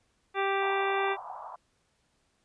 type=harmonic tone; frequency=392 Hz; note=G4; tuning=in tune; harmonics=1 / 2 / 3 / 4 / 5 / 6 / 7 / 9; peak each=-30 / -31 / -33 / -36 / -37 / -38 / -42 / -43 dBFS; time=0.34-1.17 s; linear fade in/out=50 ms
type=band-pass noise; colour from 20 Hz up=pink; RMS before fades=-42 dBFS; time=0.61-1.56 s; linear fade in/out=5 ms; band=710 to 1100 Hz; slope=48 dB/octave
effects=pink hiss -72 dBFS RMS until 2.44 s + resampled to 22050 Hz